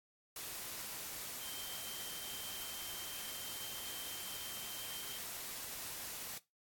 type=tone in noise; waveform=sine; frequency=3136 Hz; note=G7; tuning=in tune; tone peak=-49 dBFS; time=1.41-5.18 s; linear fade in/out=2 ms; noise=white; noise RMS=-45 dBFS; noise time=0.36-6.38 s; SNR=-7 dB; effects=noise-tail reverb RT60 0.2 s tail -18 dB re dry + AAC 64 kbps